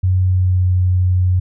sine tone with pitch glide, 92.5 to 91.23 Hz, F#2 to F#2, 0 to -24 cents, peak -11 dBFS, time 0.03-1.4 s, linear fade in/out 10 ms, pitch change -24 cents, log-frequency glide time 0.24-0.68 s, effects none

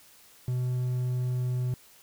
triangle tone, 125.4 Hz, B2, 27 cents sharp, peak -24 dBFS, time 0.48-1.74 s, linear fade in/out 2 ms, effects white hiss -56 dBFS RMS until 2.02 s

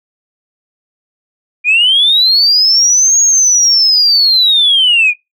sine linear two-way sweep, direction up then down, 2384 to 6645 to 2384 Hz, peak -5 dBFS, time 1.64-5.14 s, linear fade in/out 50 ms, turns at 3.2 s, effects noise-tail reverb RT60 0.2 s tail -24 dB re dry + tanh soft clip ceiling -1 dBFS

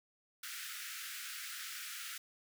pink high-pass noise, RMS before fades -45 dBFS, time 0.43-2.18 s, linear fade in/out 5 ms, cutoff 1300 Hz, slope 96 dB/octave, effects none

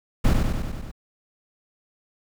brown noise with echo, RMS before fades -17 dBFS, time 0.24-0.34 s, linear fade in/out 10 ms, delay 96 ms, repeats 6, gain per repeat -3 dB, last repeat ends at 0.916 s, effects none

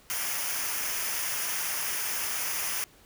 white noise with comb filter, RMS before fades -31 dBFS, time 0.1-2.84 s, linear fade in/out 0 ms, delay 0.25 ms, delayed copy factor -0.65, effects pink hiss -57 dBFS RMS until 3.05 s

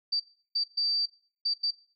sine tone bursts at uneven times, 4649 Hz, D8, 18 cents flat, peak -24 dBFS, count 5, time 0.12-0.2 / 0.55-0.64 / 0.77-1.06 / 1.45-1.54 / 1.63-1.71 s, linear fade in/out 10 ms, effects noise-tail reverb RT60 0.4 s tail -18 dB re dry

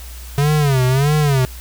square tone with vibrato, 139 Hz, C#3, 5 cents sharp, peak -13 dBFS, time 0.38-1.45 s, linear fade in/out 0 ms, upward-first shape sine, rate 1.6 Hz, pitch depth 160 cents each way, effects added 60 Hz sine -31 dBFS peak until 1.6 s + white hiss -39 dBFS RMS until 1.6 s

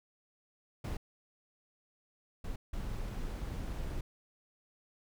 brown noise bursts at uneven times, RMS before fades -38 dBFS, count 3, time 0.84-0.97 / 2.44-2.56 / 2.73-4.01 s, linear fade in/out 5 ms, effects none

